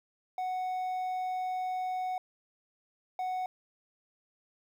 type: tone bursts at uneven times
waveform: triangle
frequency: 740 Hz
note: F#5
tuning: in tune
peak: -29 dBFS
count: 2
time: 0.38-2.18 / 3.19-3.46 s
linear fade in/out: 2 ms
effects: 11-bit